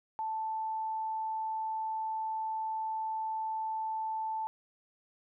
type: tone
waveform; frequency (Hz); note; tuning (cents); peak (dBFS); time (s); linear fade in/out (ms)
sine; 880; A5; 0; -32; 0.19-4.47; 0
effects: none